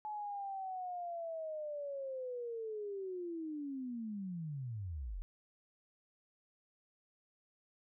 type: linear sweep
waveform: sine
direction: down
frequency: 856 to 36.19 Hz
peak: -39 dBFS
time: 0.05-5.22 s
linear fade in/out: 0 ms
effects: none